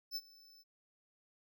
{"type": "tone with ADSR envelope", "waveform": "square", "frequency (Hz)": 5274, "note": "E8", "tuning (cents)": 0, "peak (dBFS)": -36, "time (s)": [0.11, 0.64], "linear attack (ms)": 50, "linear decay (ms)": 44, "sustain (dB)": -23, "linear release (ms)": 32, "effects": []}